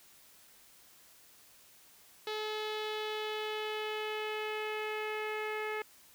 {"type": "tone with low-pass filter sweep", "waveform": "sawtooth", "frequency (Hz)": 429, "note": "A4", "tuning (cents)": -44, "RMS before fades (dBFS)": -37, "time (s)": [2.27, 5.82], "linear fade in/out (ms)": 2, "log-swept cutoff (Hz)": [3900, 2200], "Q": 2.8, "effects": ["white hiss -60 dBFS RMS until 6.14 s"]}